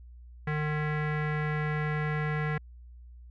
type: tone with low-pass filter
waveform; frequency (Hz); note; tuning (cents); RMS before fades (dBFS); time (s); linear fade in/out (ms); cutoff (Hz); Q
square; 151.6; D#3; -45; -30; 0.47-2.58; 5; 1900; 4
effects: added 60 Hz sine -46 dBFS peak until 3.3 s